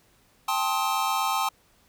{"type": "chord", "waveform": "square", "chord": "A half-diminished seventh", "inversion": "third", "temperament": "just", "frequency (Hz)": [792, 880, 1056, 1267.2], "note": ["G5", "A5", "C6", "Eb6"], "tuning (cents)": [18, 0, 16, 31], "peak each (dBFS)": -30, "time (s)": [0.48, 1.49], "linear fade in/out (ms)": 5, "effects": ["pink hiss -62 dBFS RMS until 1.88 s"]}